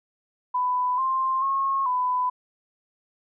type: tone with pitch steps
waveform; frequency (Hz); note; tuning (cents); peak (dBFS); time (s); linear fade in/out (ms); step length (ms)
sine; 997 / 1052 / 1087 / 1000; B5 / C6 / C#6 / B5; +16 / +9 / -34 / +21; -21; 0.54-2.3; 10; 440
effects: none